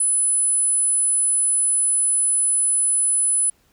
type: tone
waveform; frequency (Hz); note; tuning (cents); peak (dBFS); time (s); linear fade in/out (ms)
sine; 10040; D#9; +15; -16; 0-3.5; 5
effects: pink hiss -61 dBFS RMS until 3.72 s